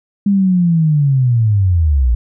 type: linear sweep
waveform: sine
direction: down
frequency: 203.9 to 55.6 Hz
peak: -9 dBFS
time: 0.26-2.15 s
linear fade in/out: 5 ms
effects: none